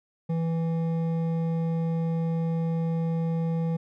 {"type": "tone with hard clipping", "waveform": "sine", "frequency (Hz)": 164.81, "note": "E3", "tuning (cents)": 0, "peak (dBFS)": -26, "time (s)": [0.29, 3.77], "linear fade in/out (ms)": 10, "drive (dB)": 9, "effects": []}